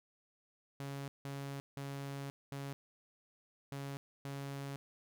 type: tone bursts at uneven times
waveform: sawtooth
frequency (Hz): 139.1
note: C#3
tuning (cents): +6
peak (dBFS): -37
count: 6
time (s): 0.8-1.08 / 1.25-1.6 / 1.77-2.3 / 2.52-2.73 / 3.72-3.97 / 4.25-4.76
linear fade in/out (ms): 0
effects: none